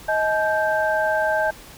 sine tone cluster, 630 / 858 / 1569 Hz, D#5 / A5 / G6, +21 / -44 / +1 cents, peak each -21 / -24 / -23 dBFS, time 0.08-1.51 s, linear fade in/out 10 ms, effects pink hiss -43 dBFS RMS until 1.77 s

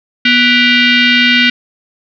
sine tone with frequency modulation, 243.7 Hz, B3, 23 cents flat, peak -6 dBFS, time 0.25-1.5 s, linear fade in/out 5 ms, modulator 863 Hz, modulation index 3.8, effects none

